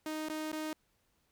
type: tone with dropouts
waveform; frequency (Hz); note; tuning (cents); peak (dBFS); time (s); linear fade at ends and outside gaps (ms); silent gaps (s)
sawtooth; 310.6; D#4; -3; -32; 0.06-0.73; 2; 0.286-0.298 / 0.518-0.528
effects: pink hiss -75 dBFS RMS until 1.31 s